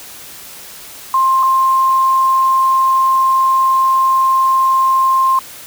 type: tone pair in turn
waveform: sine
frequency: 1056 / 1056 Hz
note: C6 / C6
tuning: +16 / +16 cents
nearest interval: unison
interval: 0 cents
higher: neither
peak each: -9 dBFS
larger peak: neither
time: 1.14-1.43 / 1.43-5.39 s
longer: second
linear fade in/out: 2 ms
effects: white hiss -34 dBFS RMS until 5.66 s

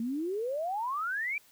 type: exponential sweep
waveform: sine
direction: up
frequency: 221 to 2400 Hz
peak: -30 dBFS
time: 0-1.38 s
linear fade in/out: 2 ms
effects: white hiss -61 dBFS RMS until 1.51 s

